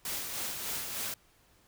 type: noise with tremolo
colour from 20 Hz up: white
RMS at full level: -35 dBFS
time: 0.05-1.14 s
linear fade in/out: 2 ms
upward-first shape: sine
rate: 3.3 Hz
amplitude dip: 40%
effects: pink hiss -65 dBFS RMS until 1.67 s